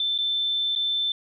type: tone with dropouts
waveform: sine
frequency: 3540 Hz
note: A7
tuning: 10 cents sharp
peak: -22 dBFS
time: 0-1.12 s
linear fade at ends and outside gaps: 2 ms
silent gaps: 0.179-0.186 / 0.752-0.76 s
effects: none